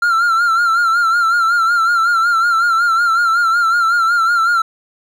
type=tone with vibrato; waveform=triangle; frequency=1374 Hz; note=F6; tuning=29 cents flat; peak=-9 dBFS; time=0.02-4.62 s; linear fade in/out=5 ms; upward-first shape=sine; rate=5.4 Hz; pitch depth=67 cents each way; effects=none